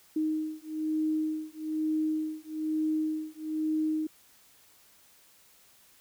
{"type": "beating tone pair", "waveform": "sine", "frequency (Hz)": [311.1, 312.2], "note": ["D#4", "D#4"], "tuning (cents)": [0, 6], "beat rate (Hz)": 1.1, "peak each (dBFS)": [-31, -31], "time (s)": [0.16, 4.07], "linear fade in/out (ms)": 5, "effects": ["white hiss -60 dBFS RMS until 6 s"]}